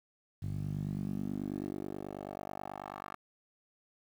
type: tone with band-pass filter sweep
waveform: 10% pulse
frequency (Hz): 49.23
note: G1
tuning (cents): +8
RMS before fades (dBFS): -39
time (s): 0.42-3.16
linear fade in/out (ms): 10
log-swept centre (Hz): 110 to 1200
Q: 2.4
effects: 10-bit

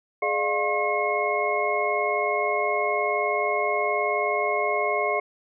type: tone cluster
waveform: sine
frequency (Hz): 420.6 / 602 / 701 / 1075 / 2164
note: G#4 / D5 / F5 / C6 / C#7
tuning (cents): +22 / +43 / +6 / +47 / -42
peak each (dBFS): -28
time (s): 0.22-5.2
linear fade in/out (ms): 5
effects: none

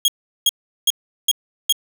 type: tone bursts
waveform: sawtooth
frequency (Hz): 3278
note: G#7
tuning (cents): -23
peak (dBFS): -9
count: 5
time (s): 0.05-1.725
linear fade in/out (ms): 2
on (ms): 31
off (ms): 380
effects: 7-bit

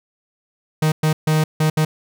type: tone bursts at uneven times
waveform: 45% pulse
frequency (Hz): 155.56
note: D#3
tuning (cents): 0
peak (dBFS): -14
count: 5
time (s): 0.82-0.92 / 1.03-1.13 / 1.27-1.44 / 1.6-1.7 / 1.77-1.85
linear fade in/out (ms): 5
effects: none

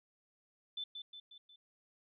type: tone with echo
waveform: sine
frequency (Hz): 3520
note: A7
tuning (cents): 0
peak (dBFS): -38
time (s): 0.77-0.84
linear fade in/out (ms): 5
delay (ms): 180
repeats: 4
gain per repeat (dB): -5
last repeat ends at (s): 1.56
effects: none

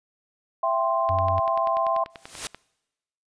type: chord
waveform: sine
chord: C major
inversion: first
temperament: equal with one note detuned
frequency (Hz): 666.9 / 784 / 1046.5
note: E5 / G5 / C6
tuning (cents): +20 / 0 / 0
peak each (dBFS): -24 / -28 / -24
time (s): 0.63-2.04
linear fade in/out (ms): 5
type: tone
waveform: triangle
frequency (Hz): 92.8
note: F#2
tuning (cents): +6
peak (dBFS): -24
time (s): 1.09-1.4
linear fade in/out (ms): 10
type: click train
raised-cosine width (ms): 0.3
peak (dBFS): -21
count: 16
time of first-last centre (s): 1.09-2.546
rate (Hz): 10.3
type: noise with exponential growth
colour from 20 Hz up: white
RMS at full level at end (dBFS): -28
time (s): 2.1-2.47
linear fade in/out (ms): 0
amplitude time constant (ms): 79
effects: noise-tail reverb RT60 1.0 s tail -25 dB re dry + resampled to 22050 Hz

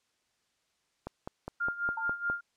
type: click train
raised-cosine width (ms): 1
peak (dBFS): -23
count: 7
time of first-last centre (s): 1.07-2.3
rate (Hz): 4.88
type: tone with tremolo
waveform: sine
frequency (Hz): 1403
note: F6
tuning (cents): +8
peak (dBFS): -27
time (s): 1.6-2.41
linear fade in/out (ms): 10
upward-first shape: sine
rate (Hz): 4.7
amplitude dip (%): 80
type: tone with exponential decay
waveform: sine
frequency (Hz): 893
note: A5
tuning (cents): +25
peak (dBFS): -30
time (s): 1.97-2.18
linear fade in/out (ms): 5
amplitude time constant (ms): 44
effects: white hiss -75 dBFS RMS until 2.56 s + low-pass 7000 Hz 12 dB/octave

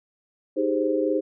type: chord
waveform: sine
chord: Ab major seventh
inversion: second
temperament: equal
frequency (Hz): 311.1 / 392 / 415.3 / 523.3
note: Eb4 / G4 / Ab4 / C5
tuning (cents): 0 / 0 / 0 / 0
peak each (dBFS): -25 / -27 / -28 / -25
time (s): 0.56-1.21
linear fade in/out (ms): 20
effects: none

